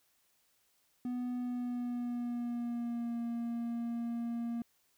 triangle tone with pitch glide, 246.9 to 234.4 Hz, B3 to A#3, 0 to +10 cents, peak -32 dBFS, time 1.05-4.62 s, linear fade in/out 2 ms, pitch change -90 cents, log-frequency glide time 1.37-3.19 s, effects white hiss -73 dBFS RMS until 4.97 s

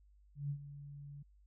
sine tone with ADSR envelope, 142.9 Hz, D3, 47 cents flat, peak -34 dBFS, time 0.35-1.23 s, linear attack 150 ms, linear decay 77 ms, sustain -13 dB, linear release 10 ms, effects added 50 Hz sine -62 dBFS peak until 1.46 s

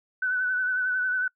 sine tone with vibrato, 1500 Hz, F#6, 23 cents sharp, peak -23 dBFS, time 0.22-1.28 s, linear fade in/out 5 ms, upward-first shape sine, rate 11 Hz, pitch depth 34 cents each way, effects noise-tail reverb RT60 0.1 s tail -26 dB re dry

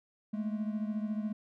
triangle beating tone pair, 210.7 / 224.7 Hz, G#3 / A3, +25 / +37 cents, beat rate 14 Hz, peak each -31 / -36 dBFS, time 0.33-1.33 s, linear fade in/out 10 ms, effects none

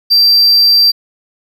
triangle tone, 4700 Hz, D8, 1 cent sharp, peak -4 dBFS, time 0.1-0.92 s, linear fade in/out 20 ms, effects none

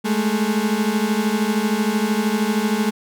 35% pulse beating tone pair, 207.3 / 220.3 Hz, G#3 / A3, -3 / +2 cents, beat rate 13 Hz, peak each -19 dBFS, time 0.04-2.91 s, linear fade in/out 20 ms, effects none

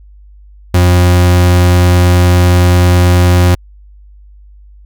40% pulse tone, 89 Hz, F2, 33 cents sharp, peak -4 dBFS, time 0.74-3.55 s, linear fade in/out 5 ms, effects added 50 Hz sine -35 dBFS peak until 4.85 s

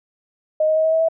sine tone with pitch steps, 621 / 627.1 / 633.3 / 639.6 / 645.9 / 652.3 Hz, D#5 / D#5 / D#5 / D#5 / E5 / E5, -3 / +13 / +30 / +48 / -35 / -18 cents, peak -14 dBFS, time 0.6-1.086 s, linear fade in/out 5 ms, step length 81 ms, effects none

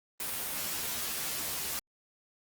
white noise with comb filter, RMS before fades -35 dBFS, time 0.2-1.79 s, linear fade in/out 0 ms, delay 13 ms, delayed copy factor +0.8, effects Opus 32 kbps

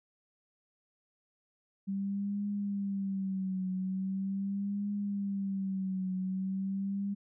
sine tone with vibrato, 194.8 Hz, G3, 11 cents flat, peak -31 dBFS, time 1.87-7.15 s, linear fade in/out 20 ms, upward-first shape triangle, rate 0.41 Hz, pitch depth 85 cents each way, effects none

